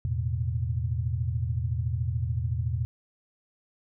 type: chord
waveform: sine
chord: E suspended fourth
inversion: none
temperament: just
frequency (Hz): 82.41 / 109.88 / 123.61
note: E2 / A2 / B2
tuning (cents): 0 / -2 / +2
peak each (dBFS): -30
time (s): 0.05-2.85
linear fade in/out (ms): 0
effects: none